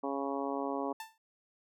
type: harmonic tone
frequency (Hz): 138.59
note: C#3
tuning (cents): 0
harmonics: 2 / 3 / 4 / 5 / 6 / 7 / 8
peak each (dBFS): -37 / -39 / -40 / -41 / -42 / -42 / -43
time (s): 0.03-0.93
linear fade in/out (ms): 10
type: tone with exponential decay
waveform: sawtooth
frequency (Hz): 888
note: A5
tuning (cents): +16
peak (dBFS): -34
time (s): 1-1.18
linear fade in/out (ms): 2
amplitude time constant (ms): 39
effects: none